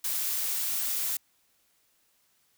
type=noise; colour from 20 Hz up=blue; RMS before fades=-30 dBFS; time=0.04-1.17 s; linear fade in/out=5 ms; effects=white hiss -69 dBFS RMS until 2.57 s